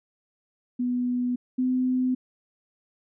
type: tone pair in turn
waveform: sine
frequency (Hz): 246.9 / 254.7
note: B3 / C4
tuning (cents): 0 / -46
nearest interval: minor second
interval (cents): 54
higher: second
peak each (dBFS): -23 / -21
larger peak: second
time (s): 0.79-1.36 / 1.58-2.15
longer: neither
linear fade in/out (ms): 10
effects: none